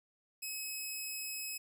10% pulse tone, 2561 Hz, D#7, 49 cents sharp, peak -30 dBFS, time 0.42-1.58 s, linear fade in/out 10 ms, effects none

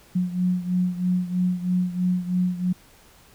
sine beating tone pair, 180 / 183.1 Hz, F#3 / F#3, -47 / -18 cents, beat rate 3.1 Hz, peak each -22 / -26 dBFS, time 0.15-2.73 s, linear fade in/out 10 ms, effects pink hiss -53 dBFS RMS until 3.34 s

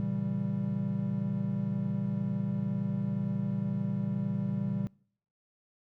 triangle chord, A# diminished seventh, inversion none, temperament equal, 116.54 / 138.59 / 164.81 / 196 Hz, A#2 / C#3 / E3 / G3, 0 / 0 / 0 / 0 cents, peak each -35 / -34 / -35 / -30 dBFS, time 0-4.87 s, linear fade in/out 0 ms, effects noise-tail reverb RT60 0.6 s tail -25 dB re dry

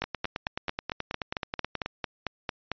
two click trains, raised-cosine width 0.3 ms, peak -13 / -14 dBFS, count 13 / 18, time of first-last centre 0.02-2.717 / 0.04-1.86 s, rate 4.45 / 9.34 Hz, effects resampled to 11025 Hz

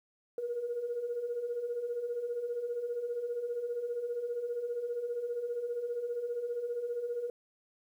sine beating tone pair, 466.2 / 481.2 Hz, A#4 / B4, 0 / -45 cents, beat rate 15 Hz, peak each -40 / -33 dBFS, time 0.38-7.3 s, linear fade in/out 2 ms, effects tanh soft clip ceiling -26 dBFS + 11-bit

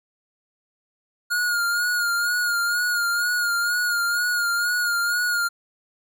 square tone with vibrato, 1427 Hz, F6, 37 cents sharp, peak -21 dBFS, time 1.3-5.49 s, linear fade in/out 20 ms, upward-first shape sine, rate 2.1 Hz, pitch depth 40 cents each way, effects none

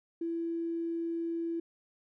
triangle tone with tanh clipping, 334.1 Hz, E4, 23 cents sharp, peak -31 dBFS, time 0.21-1.6 s, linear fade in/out 5 ms, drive 3 dB, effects none

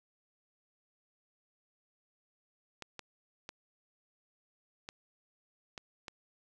clicks, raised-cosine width 0.2 ms, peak -25 dBFS, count 6, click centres 2.823 / 2.993 / 3.491 / 4.889 / 5.778 / 6.082 s, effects none

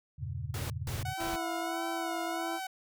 sine chord, E diminished seventh, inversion none, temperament equal, 82.41 / 98 / 116.54 / 138.59 Hz, E2 / G2 / Bb2 / Db3, 0 / 0 / 0 / 0 cents, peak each -40 dBFS, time 0.18-1.14 s, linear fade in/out 20 ms
pink noise bursts, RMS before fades -40 dBFS, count 3, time 0.54-1.36 s, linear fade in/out 2 ms, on 160 ms, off 170 ms
sawtooth tone with vibrato, 740 Hz, F#5, in tune, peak -32 dBFS, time 1.05-2.67 s, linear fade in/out 5 ms, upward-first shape sine, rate 1.5 Hz, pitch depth 62 cents each way
harmonic tone, 333.5 Hz, E4, 20 cents sharp, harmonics 1 / 2 / 3 / 4, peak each -37 / -40 / -42 / -43 dBFS, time 1.17-2.6 s, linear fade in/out 50 ms
effects none

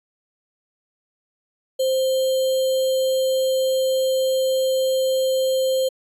sine tone with sample-and-hold, 523.3 Hz, C5, in tune, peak -17 dBFS, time 1.79-5.89 s, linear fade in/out 10 ms, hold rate 3675 Hz, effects resampled to 32000 Hz

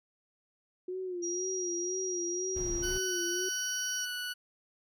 sine tone with vibrato, 360 Hz, F#4, 47 cents flat, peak -34 dBFS, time 0.88-3.49 s, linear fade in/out 5 ms, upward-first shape sine, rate 2 Hz, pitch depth 73 cents each way
sine tone, 5730 Hz, F8, 44 cents sharp, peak -34 dBFS, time 1.22-4.06 s, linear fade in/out 20 ms
brown noise, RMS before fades -39 dBFS, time 2.55-2.99 s, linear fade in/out 20 ms
20% pulse tone with pitch glide, 1500 to 1477.6 Hz, F#6 to F#6, +23 to -3 cents, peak -30 dBFS, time 2.82-4.34 s, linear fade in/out 20 ms, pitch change -26 cents, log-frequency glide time 3.97-4.11 s
effects none

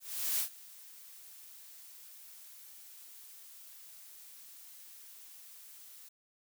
blue noise with ADSR envelope, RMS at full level -31 dBFS, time 0-6.09 s, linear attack 390 ms, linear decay 98 ms, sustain -22 dB, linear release 9 ms, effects none

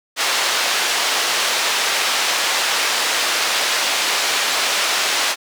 white band-pass noise, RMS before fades -19 dBFS, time 0.16-5.36 s, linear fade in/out 50 ms, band 520 to 4800 Hz, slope 12 dB/octave, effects none

